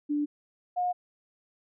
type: tone pair in turn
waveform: sine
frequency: 293.7 / 718.6 Hz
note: D4 / F5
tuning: 0 / +49 cents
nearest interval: octave + minor third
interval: 1549 cents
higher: second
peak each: -25 dBFS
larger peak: neither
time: 0.09-0.26 / 0.76-0.93 s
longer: neither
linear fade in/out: 20 ms
effects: none